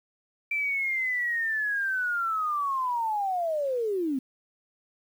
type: linear sweep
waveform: sine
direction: down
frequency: 2349 to 250.5 Hz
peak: -25 dBFS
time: 0.51-4.19 s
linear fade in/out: 5 ms
effects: 9-bit